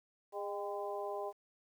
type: harmonic tone with a mistuned harmonic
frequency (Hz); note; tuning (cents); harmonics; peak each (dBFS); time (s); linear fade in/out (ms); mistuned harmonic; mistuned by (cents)
204.1; G#3; -30; 2 / 3 / 4 / 5; -41 / -42 / -43 / -46; 0.32-1.33; 50; 4; -45
effects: 11-bit